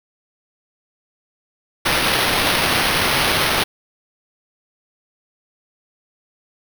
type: noise with sample-and-hold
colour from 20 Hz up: blue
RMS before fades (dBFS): -18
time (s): 1.85-3.64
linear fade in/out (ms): 10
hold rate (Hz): 7350
effects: none